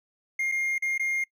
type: tone with dropouts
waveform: triangle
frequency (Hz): 2124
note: C7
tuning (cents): +25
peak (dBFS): -23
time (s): 0.39-1.24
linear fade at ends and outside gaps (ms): 5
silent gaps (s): 0.517-0.52 / 0.782-0.822 / 0.979-0.995
effects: noise-tail reverb RT60 0.1 s tail -23 dB re dry